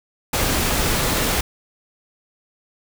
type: noise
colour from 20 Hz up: pink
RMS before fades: -20 dBFS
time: 0.33-1.41 s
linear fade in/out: 5 ms
effects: none